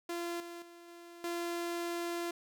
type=tone with level steps; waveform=sawtooth; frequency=343.3 Hz; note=F4; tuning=30 cents flat; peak=-32 / -40 / -48 / -46 / -31 dBFS; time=0.09-2.31 s; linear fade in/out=5 ms; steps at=0.4 / 0.62 / 0.88 / 1.24 s; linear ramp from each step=2 ms; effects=none